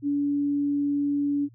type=tone; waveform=sine; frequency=286.3 Hz; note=D4; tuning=44 cents flat; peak=-22 dBFS; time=0.02-1.49 s; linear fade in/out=50 ms; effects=added 117 Hz sine -50 dBFS peak until 1.54 s